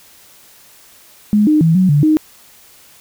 sine tone with pitch steps, 209.5 / 305.2 / 163 / 185.9 / 145.7 / 309.9 Hz, G#3 / D#4 / E3 / F#3 / D3 / D#4, +15 / -33 / -19 / +8 / -13 / -7 cents, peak -8 dBFS, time 1.33-2.17 s, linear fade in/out 0 ms, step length 140 ms, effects white hiss -45 dBFS RMS until 3 s

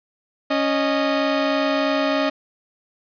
sawtooth tone pair together, 277.2 / 617.6 Hz, C#4 / D#5, 0 / -13 cents, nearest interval octave + major second, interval 1387 cents, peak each -17 dBFS, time 0.5-2.3 s, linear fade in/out 10 ms, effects resampled to 11025 Hz + 7-bit

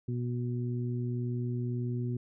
harmonic tone, 121.8 Hz, B2, 24 cents flat, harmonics 1 / 2 / 3, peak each -31 / -37 / -41 dBFS, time 0.08-2.17 s, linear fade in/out 5 ms, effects none

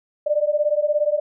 sine beating tone pair, 587.3 / 604.3 Hz, D5 / D5, 0 / +49 cents, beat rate 17 Hz, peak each -20 dBFS, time 0.26-1.2 s, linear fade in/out 10 ms, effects none

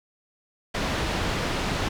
pink low-pass noise, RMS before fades -27 dBFS, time 0.74-1.89 s, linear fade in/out 10 ms, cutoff 4400 Hz, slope 12 dB/octave, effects none

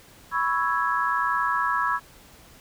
sine chord, C# minor seventh, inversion third, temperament equal, 987.8 / 1108.7 / 1318.5 / 1661.2 Hz, B5 / C#6 / E6 / G#6, 0 / 0 / 0 / 0 cents, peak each -27 dBFS, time 0.31-2 s, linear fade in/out 50 ms, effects pink hiss -51 dBFS RMS until 2.6 s

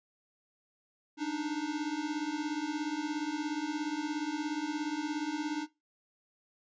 square beating tone pair, 291.7 / 308.7 Hz, D4 / D#4, -12 / -14 cents, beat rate 17 Hz, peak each -36 / -36 dBFS, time 1.17-5.67 s, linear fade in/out 50 ms, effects noise-tail reverb RT60 0.2 s tail -18 dB re dry + resampled to 16000 Hz

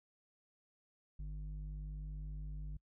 square tone with low-pass filter, 50.3 Hz, G1, 45 cents sharp, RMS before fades -44 dBFS, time 1.19-2.77 s, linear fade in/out 5 ms, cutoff 130 Hz, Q 1.9, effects noise-tail reverb RT60 0.1 s tail -25 dB re dry

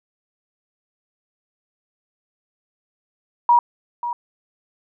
sine tone with echo, 956 Hz, A#5, 43 cents sharp, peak -10 dBFS, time 3.49-3.59 s, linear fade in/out 2 ms, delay 540 ms, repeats 1, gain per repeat -12 dB, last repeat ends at 4.13 s, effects none

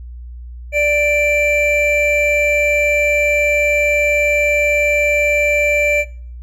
triangle tone pair together, 587.2 / 2349 Hz, D5 / D7, 0 / 0 cents, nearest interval 2 octaves, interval 2400 cents, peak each -13 / -14 dBFS, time 0.72-6.05 s, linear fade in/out 50 ms, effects noise-tail reverb RT60 0.5 s tail -20 dB re dry + added 60 Hz sine -29 dBFS peak until 6.42 s

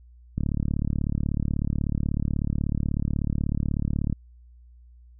click train, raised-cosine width 5 ms, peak -13 dBFS, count 137, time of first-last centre 0.38-4.127 s, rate 36.3 Hz, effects added 60 Hz sine -48 dBFS peak until 5.19 s

